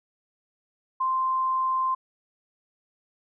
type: tone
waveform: sine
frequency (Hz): 1044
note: C6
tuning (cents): -4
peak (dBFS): -22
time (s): 1-1.95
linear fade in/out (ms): 10
effects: none

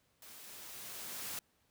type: noise with level ramp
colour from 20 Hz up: white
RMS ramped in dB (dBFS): -54 to -41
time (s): 0.22-1.39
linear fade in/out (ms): 2
effects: pink hiss -74 dBFS RMS until 1.7 s + high-pass 60 Hz 12 dB/octave

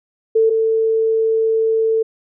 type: tone pair in turn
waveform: sine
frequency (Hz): 445.8 / 445.8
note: A4 / A4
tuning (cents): +23 / +23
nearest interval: unison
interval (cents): 0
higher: neither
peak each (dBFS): -10 / -13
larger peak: first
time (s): 0.35-0.5 / 0.5-2.03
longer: second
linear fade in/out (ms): 10
effects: none

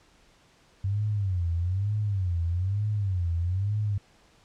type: tone with vibrato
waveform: sine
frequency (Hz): 94.5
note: F#2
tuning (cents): +37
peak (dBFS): -24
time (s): 0.84-3.98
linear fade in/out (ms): 5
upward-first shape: sine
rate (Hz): 1.1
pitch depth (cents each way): 200
effects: pink hiss -60 dBFS RMS until 4.44 s + low-pass 7000 Hz 12 dB/octave

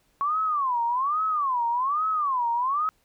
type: tone with vibrato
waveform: sine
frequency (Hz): 1096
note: C#6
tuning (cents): -20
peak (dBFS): -22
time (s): 0.21-2.89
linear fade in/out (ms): 0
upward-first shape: sine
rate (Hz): 1.2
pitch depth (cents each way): 280
effects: pink hiss -67 dBFS RMS until 3.04 s

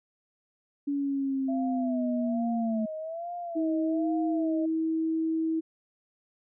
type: linear sweep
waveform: sine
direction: down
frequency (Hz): 285.4 to 220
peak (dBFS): -26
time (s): 0.87-2.86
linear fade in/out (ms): 10
type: tone with vibrato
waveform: sine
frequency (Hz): 663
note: E5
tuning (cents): +10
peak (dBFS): -33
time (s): 1.48-4.66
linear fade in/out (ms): 10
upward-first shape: sine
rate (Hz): 1.2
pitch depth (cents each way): 100
type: tone with pitch glide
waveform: sine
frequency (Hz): 320 to 322.2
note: D#4 to E4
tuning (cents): +49 to -39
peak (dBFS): -25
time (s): 3.55-5.61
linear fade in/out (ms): 20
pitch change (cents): +12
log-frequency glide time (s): 4.11-5.15
effects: none

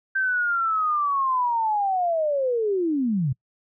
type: linear sweep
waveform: sine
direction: down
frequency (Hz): 1568 to 120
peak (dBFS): -20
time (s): 0.15-3.33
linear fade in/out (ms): 10
effects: noise-tail reverb RT60 0.1 s tail -25 dB re dry

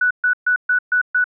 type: tone bursts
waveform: sine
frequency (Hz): 1480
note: F#6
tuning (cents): 0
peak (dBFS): -13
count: 6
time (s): 0.01-1.242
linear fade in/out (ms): 5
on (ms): 97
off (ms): 130
effects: none

